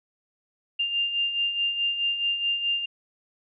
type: beating tone pair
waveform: sine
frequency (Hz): 2794 / 2798.7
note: F7 / F7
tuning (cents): 0 / +3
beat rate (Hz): 4.7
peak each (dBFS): -32 / -24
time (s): 0.79-2.86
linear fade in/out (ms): 10
effects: none